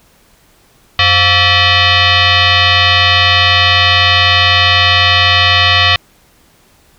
sine tone with frequency modulation, 524 Hz, C5, 2 cents sharp, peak -6 dBFS, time 0.99-5.96 s, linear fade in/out 2 ms, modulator 616 Hz, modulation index 5.8, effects pink hiss -49 dBFS RMS until 6.98 s

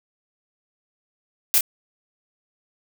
blue noise with echo, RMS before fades -17 dBFS, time 1.54-1.58 s, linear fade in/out 0 ms, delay 28 ms, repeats 1, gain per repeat -4 dB, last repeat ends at 1.608 s, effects none

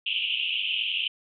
pink band-pass noise, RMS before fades -28 dBFS, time 0.06-1.08 s, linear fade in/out 5 ms, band 2600 to 3200 Hz, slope 96 dB/octave, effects none

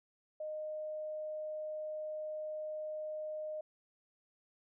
sine tone, 616 Hz, D#5, 17 cents flat, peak -38 dBFS, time 0.4-3.61 s, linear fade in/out 5 ms, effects none

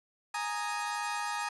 30% pulse chord, Ab suspended second, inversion none, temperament equal, 830.6 / 932.3 / 1244.5 Hz, Ab5 / Bb5 / Eb6, 0 / 0 / 0 cents, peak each -34 / -34 / -35 dBFS, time 0.34-1.49 s, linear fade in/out 5 ms, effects resampled to 24000 Hz

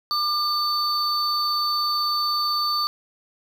triangle tone pair together, 1200 / 4518 Hz, D6 / C#8, +37 / +32 cents, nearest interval octave + major seventh, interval 2295 cents, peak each -22 dBFS, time 0.11-2.87 s, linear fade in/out 0 ms, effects none

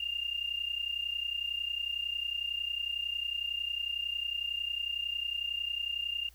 sine tone pair together, 2786 / 2817 Hz, F7 / F7, -5 / +14 cents, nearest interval unison, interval 19 cents, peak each -36 / -34 dBFS, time 0-6.29 s, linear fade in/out 5 ms, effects added 60 Hz sine -56 dBFS peak until 6.34 s + white hiss -63 dBFS RMS until 6.34 s

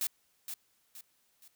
blue noise with echo, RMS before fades -32 dBFS, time 0.01-0.07 s, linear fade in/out 2 ms, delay 470 ms, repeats 3, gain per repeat -8 dB, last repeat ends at 1.48 s, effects white hiss -72 dBFS RMS until 1.55 s

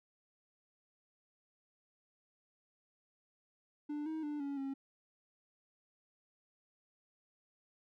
triangle tone with pitch steps, 295.7 / 316.2 / 295.7 / 281.1 / 272 Hz, D4 / D#4 / D4 / C#4 / C#4, +12 / +28 / +12 / +24 / -33 cents, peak -35 dBFS, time 3.89-4.74 s, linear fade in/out 10 ms, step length 170 ms, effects none

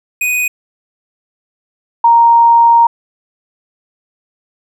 square / sine tone pair in turn, 2489 / 932.3 Hz, D#7 / A#5, 0 / 0 cents, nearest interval octave + perfect fourth, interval 1700 cents, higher first, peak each -13 / -4 dBFS, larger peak second, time 0.21-0.48 / 2.04-2.87 s, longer second, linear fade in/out 5 ms, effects none

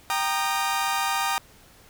sawtooth chord, Eb major, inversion first, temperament equal with one note detuned, 784 / 932.3 / 1223.1 Hz, G5 / Bb5 / Eb6, 0 / 0 / -30 cents, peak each -24 dBFS, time 0.1-1.38 s, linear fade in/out 0 ms, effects pink hiss -53 dBFS RMS until 1.89 s

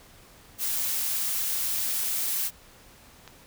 blue noise, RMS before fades -28 dBFS, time 0.58-2.51 s, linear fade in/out 50 ms
click, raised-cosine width 0.2 ms, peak -26 dBFS, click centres 3.277 s
effects pink hiss -53 dBFS RMS until 3.46 s

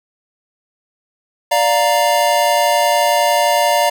square chord, Bb major, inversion first, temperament equal, 587.3 / 698.5 / 932.3 Hz, D5 / F5 / Bb5, 0 / 0 / 0 cents, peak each -17 dBFS, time 1.51-3.9 s, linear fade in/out 10 ms, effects none

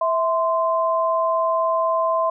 sine tone pair together, 653.9 / 1038 Hz, E5 / C6, -14 / -14 cents, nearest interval minor sixth, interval 800 cents, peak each -20 dBFS, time 0.01-2.3 s, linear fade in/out 5 ms, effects none

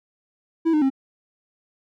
triangle tone with pitch steps, 327.5 / 304.3 / 268.2 Hz, E4 / D#4 / C4, -11 / -38 / +43 cents, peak -14 dBFS, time 0.65-0.902 s, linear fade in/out 20 ms, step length 84 ms, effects none

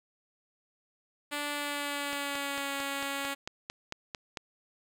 5% pulse tone with pitch glide, 291.6 to 278.1 Hz, D4 to C#4, -12 to +6 cents, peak -21 dBFS, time 1.31-3.35 s, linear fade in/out 20 ms, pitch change -82 cents, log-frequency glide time 1.5-2.74 s
click train, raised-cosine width 0.2 ms, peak -19 dBFS, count 11, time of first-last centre 2.13-4.372 s, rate 4.46 Hz
effects none

